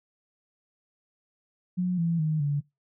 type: tone with pitch steps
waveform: sine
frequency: 180.7 / 167.63 / 155.5 / 144.25 Hz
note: F#3 / E3 / D#3 / D3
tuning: -41 / +29 / -1 / -31 cents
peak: -23 dBFS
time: 1.77-2.61 s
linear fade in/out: 20 ms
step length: 210 ms
effects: noise-tail reverb RT60 0.2 s tail -22 dB re dry

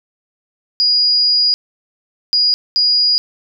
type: tone bursts at uneven times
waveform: sine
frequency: 4888 Hz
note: D#8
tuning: 32 cents flat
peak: -10 dBFS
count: 3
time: 0.8-1.54 / 2.33-2.54 / 2.76-3.18 s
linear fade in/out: 0 ms
effects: none

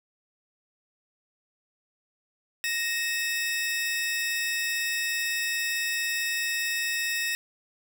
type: tone pair together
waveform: sawtooth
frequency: 1864.7 / 2607 Hz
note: A#6 / E7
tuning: 0 / -20 cents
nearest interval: tritone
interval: 580 cents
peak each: -25 / -27 dBFS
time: 2.64-7.35 s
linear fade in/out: 0 ms
effects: none

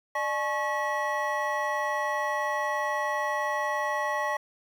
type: tone cluster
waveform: triangle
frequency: 598 / 853 / 1098 / 1929 Hz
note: D5 / G#5 / C#6 / B6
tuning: +31 / +46 / -17 / -41 cents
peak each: -30 dBFS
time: 0.15-4.37 s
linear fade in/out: 5 ms
effects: 9-bit

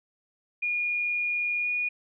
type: tone with pitch glide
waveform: sine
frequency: 2434 to 2451 Hz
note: D#7 to D#7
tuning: -39 to -27 cents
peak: -25 dBFS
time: 0.62-1.89 s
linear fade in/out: 10 ms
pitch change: +12 cents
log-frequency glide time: 1.62-1.67 s
effects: none

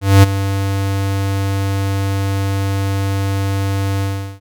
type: tone with ADSR envelope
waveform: square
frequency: 98 Hz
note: G2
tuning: in tune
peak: -3 dBFS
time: 0.01-4.4 s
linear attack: 220 ms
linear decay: 19 ms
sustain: -13 dB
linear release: 380 ms
effects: none

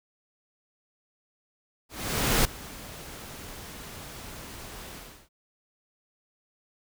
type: noise with ADSR envelope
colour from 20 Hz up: pink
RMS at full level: -22 dBFS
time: 1.89-5.29 s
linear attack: 560 ms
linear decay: 3 ms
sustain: -20 dB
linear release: 350 ms
effects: none

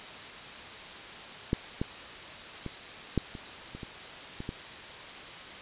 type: clicks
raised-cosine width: 3 ms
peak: -12 / -16 / -23 / -12 / -28 / -28 / -27 / -24 / -21 dBFS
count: 9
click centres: 1.531 / 1.815 / 2.663 / 3.177 / 3.352 / 3.75 / 3.832 / 4.404 / 4.491 s
effects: white hiss -43 dBFS RMS until 5.61 s + resampled to 8000 Hz

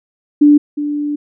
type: tone pair in turn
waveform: sine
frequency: 293.5 / 293.5 Hz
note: D4 / D4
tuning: -1 / -1 cents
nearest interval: unison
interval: 0 cents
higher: neither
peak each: -4 / -16 dBFS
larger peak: first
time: 0.41-0.58 / 0.77-1.16 s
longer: second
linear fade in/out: 10 ms
effects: none

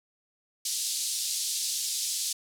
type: band-pass noise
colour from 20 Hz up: pink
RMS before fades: -31 dBFS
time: 0.65-2.33 s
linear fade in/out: 5 ms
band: 4100 to 11000 Hz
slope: 24 dB/octave
effects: none

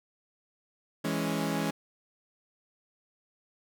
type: chord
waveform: sawtooth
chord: C# minor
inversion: first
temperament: equal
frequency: 164.81 / 207.7 / 277.2 Hz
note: E3 / G#3 / C#4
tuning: 0 / 0 / 0 cents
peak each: -29 dBFS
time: 1.04-1.71 s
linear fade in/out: 10 ms
effects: none

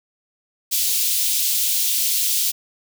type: high-pass noise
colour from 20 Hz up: white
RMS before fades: -20 dBFS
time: 0.71-2.52 s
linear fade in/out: 20 ms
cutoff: 3000 Hz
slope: 24 dB/octave
effects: none

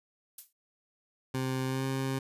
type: noise with exponential decay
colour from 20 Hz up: violet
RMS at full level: -37 dBFS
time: 0.38-0.53 s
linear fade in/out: 5 ms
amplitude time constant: 31 ms
type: tone with pitch glide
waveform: 20% pulse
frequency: 130.81 to 133.56 Hz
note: C3 to C3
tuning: 0 to +36 cents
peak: -25 dBFS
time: 1.34-2.19 s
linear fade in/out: 5 ms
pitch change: +36 cents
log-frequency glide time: 1.66-1.85 s
effects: resampled to 32000 Hz

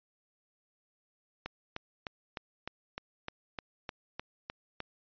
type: click train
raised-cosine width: 0.3 ms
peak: -21 dBFS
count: 12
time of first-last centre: 1.46-4.803 s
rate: 3.29 Hz
effects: resampled to 11025 Hz

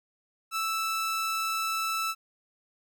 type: tone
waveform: sawtooth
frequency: 1318.5 Hz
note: E6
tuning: in tune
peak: -24 dBFS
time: 0.51-2.15 s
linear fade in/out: 50 ms
effects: none

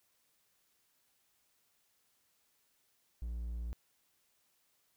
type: tone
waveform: triangle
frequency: 58.27 Hz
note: A#1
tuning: in tune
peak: -35 dBFS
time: 3.22-3.73 s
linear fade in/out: 0 ms
effects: white hiss -75 dBFS RMS until 4.96 s

